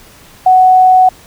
sine tone, 743 Hz, F#5, 7 cents sharp, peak -3 dBFS, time 0.46-1.09 s, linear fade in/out 5 ms, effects pink hiss -40 dBFS RMS until 1.26 s

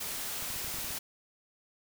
white noise, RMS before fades -37 dBFS, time 0-0.99 s, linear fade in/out 10 ms
clicks, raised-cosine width 5 ms, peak -36 dBFS, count 9, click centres 0.425 / 0.504 / 0.562 / 0.646 / 0.68 / 0.743 / 0.786 / 0.845 / 0.907 s
effects none

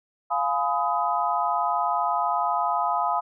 sine chord, F half-diminished seventh, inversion none, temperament just, 698.5 / 838.1 / 1005.8 / 1257.2 Hz, F5 / Ab5 / Cb6 / Eb6, 0 / +16 / +31 / +18 cents, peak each -27 dBFS, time 0.3-3.21 s, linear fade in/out 20 ms, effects none

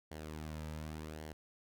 sawtooth tone with flanger, 77.5 Hz, D#2, 6 cents flat, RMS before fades -45 dBFS, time 0.11-1.33 s, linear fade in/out 5 ms, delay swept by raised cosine 0.79 to 2.79 ms, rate 0.88 Hz, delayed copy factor -0.55, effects none

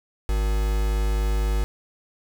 triangle tone with quantisation, 51.91 Hz, G#1, in tune, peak -18 dBFS, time 0.29-1.64 s, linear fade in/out 0 ms, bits 5, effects none

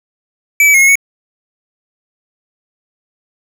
square tone with pitch steps, 2307 / 2290 / 2158 / 2170 / 2220 Hz, D7 / D7 / C#7 / C#7 / C#7, -31 / -44 / -47 / -37 / +2 cents, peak -6 dBFS, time 0.6-0.955 s, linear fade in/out 2 ms, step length 71 ms, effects none

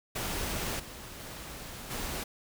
pink noise with level steps, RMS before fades -34 / -45 / -43 / -36 dBFS, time 0.15-2.24 s, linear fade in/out 10 ms, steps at 0.79 / 1.19 / 1.9 s, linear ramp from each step 10 ms, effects none

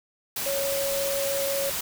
sine tone in noise, 554.4 Hz, C#5, in tune, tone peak -26 dBFS, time 0.46-1.7 s, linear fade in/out 5 ms, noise white, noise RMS -30 dBFS, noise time 0.36-1.81 s, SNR +1 dB, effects none

